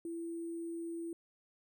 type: tone with sample-and-hold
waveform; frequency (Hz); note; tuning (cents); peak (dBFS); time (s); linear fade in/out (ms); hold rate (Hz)
sine; 335.5; E4; +31; -38; 0.05-1.13; 2; 8820
effects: none